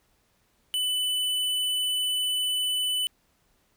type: tone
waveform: square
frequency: 2995 Hz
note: F#7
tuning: 20 cents sharp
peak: -25 dBFS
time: 0.74-3.07 s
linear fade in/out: 0 ms
effects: pink hiss -68 dBFS RMS until 3.76 s